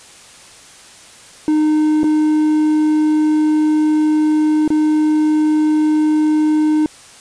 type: tone with dropouts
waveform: triangle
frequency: 306.8 Hz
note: D#4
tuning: 24 cents flat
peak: -9 dBFS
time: 1.48-6.86 s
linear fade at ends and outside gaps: 1 ms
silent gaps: 2.033-2.041 / 4.678-4.703 s
effects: white hiss -41 dBFS RMS until 7.2 s + resampled to 22050 Hz